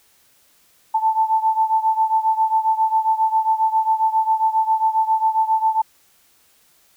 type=beating tone pair; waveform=sine; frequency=880 / 887.4 Hz; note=A5 / A5; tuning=0 / +14 cents; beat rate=7.4 Hz; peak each=-17 / -20 dBFS; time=0.94-5.82 s; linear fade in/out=10 ms; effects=white hiss -57 dBFS RMS until 6.96 s